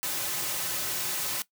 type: noise with comb filter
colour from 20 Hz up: white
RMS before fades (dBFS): -31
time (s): 0.03-1.42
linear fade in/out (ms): 0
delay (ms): 4.3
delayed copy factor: -0.5
effects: noise-tail reverb RT60 0.1 s tail -18 dB re dry + high-pass 100 Hz 12 dB/octave